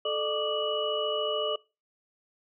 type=tone cluster; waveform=sine; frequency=435 / 602 / 1156 / 1210 / 2937 Hz; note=A4 / D5 / D6 / D#6 / F#7; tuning=-20 / +43 / -28 / -49 / -13 cents; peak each=-32 / -31 / -38 / -38 / -32 dBFS; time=0.05-1.56 s; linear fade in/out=5 ms; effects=noise-tail reverb RT60 0.3 s tail -23 dB re dry